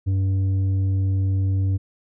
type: tone with tanh clipping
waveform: triangle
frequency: 96.1 Hz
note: G2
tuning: 34 cents flat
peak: -19 dBFS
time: 0.06-1.78 s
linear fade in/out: 20 ms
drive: 10 dB
effects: none